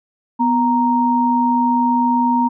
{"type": "tone pair together", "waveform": "sine", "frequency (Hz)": [246.9, 932.2], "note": ["B3", "A#5"], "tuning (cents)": [0, 0], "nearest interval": "octave + major seventh", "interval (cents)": 2300, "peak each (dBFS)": [-16, -15], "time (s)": [0.39, 2.49], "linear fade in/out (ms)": 20, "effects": []}